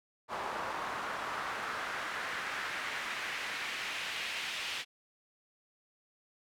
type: noise with band-pass filter sweep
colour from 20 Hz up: pink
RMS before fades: -38 dBFS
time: 0.28-4.85 s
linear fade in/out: 50 ms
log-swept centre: 970 to 2900 Hz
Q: 1.6
effects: none